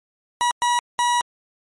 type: tone bursts at uneven times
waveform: 40% pulse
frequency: 966 Hz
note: B5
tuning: 39 cents flat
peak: -16 dBFS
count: 3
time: 0.41-0.51 / 0.62-0.79 / 0.99-1.21 s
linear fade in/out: 0 ms
effects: MP3 48 kbps